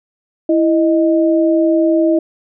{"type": "tone pair together", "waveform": "sine", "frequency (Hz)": [330, 621.5], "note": ["E4", "D#5"], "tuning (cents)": [2, -2], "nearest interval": "major seventh", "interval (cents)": 1096, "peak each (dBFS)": [-11, -15], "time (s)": [0.49, 2.19], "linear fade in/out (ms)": 5, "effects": []}